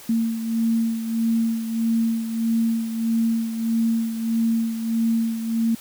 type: beating tone pair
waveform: sine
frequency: 227.1 / 228.7 Hz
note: A#3 / A#3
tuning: -45 / -33 cents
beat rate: 1.6 Hz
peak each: -20 / -27 dBFS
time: 0.09-5.75 s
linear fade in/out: 5 ms
effects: white hiss -43 dBFS RMS until 5.8 s